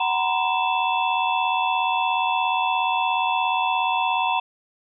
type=tone cluster; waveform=sine; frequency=751 / 939 / 1016 / 2650 / 3440 Hz; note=F#5 / A#5 / B5 / E7 / A7; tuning=+26 / +12 / +49 / +9 / -40 cents; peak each=-25 / -23 / -27 / -27 / -32 dBFS; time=0-4.4 s; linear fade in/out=5 ms; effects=none